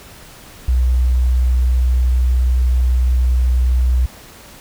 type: tone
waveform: sine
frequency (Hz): 62.4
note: B1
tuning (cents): +19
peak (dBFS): -11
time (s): 0.68-4.06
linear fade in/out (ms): 5
effects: pink hiss -40 dBFS RMS until 4.6 s